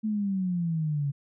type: exponential sweep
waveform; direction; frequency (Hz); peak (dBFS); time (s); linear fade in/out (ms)
sine; down; 220 to 138.6; -25; 0.03-1.12; 20
effects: none